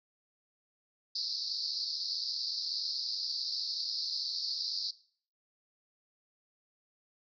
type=band-pass noise; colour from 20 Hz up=white; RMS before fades=-36 dBFS; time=1.15-4.91 s; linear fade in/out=5 ms; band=4200 to 5100 Hz; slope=96 dB/octave; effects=noise-tail reverb RT60 0.5 s tail -19 dB re dry